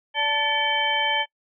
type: tone cluster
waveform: sine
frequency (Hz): 578 / 881 / 1747 / 2275 / 3094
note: D5 / A5 / A6 / C#7 / G7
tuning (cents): -28 / +2 / -13 / +44 / -23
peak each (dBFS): -32 / -25 / -27 / -28 / -24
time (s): 0.14-1.26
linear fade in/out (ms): 50
effects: noise-tail reverb RT60 0.1 s tail -23 dB re dry